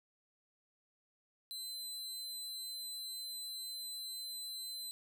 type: tone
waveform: sawtooth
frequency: 4051 Hz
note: B7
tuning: 43 cents sharp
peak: -39 dBFS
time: 1.51-4.91 s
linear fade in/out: 0 ms
effects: none